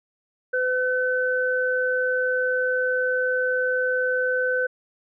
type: tone pair together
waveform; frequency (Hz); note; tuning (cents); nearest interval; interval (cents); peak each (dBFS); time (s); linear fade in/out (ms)
sine; 506.6 / 1518; B4 / F#6; +44 / +44; octave + perfect fifth; 1900; -23; 0.53-4.67; 10
effects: none